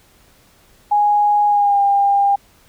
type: tone with pitch glide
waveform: sine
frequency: 828 to 801.2 Hz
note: G#5 to G5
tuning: -5 to +38 cents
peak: -11 dBFS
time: 0.91-2.36 s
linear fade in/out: 10 ms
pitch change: -57 cents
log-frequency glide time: 1.47-1.81 s
effects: pink hiss -52 dBFS RMS until 2.68 s